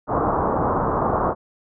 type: low-pass noise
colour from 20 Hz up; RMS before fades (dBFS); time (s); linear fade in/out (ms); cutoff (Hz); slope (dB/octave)
white; -21; 0.07-1.35; 50; 1200; 48
effects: none